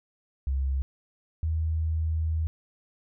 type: tone pair in turn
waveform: sine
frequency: 67.3 / 79.89 Hz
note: C2 / D#2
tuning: +49 / +46 cents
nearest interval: minor third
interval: 297 cents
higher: second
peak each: -24 dBFS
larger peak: neither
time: 0.47-0.82 / 1.43-2.47 s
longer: second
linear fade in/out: 0 ms
effects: none